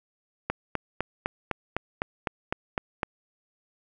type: click train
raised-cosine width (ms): 0.5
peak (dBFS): -11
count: 11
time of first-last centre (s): 0.5-3.032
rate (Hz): 3.95
effects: none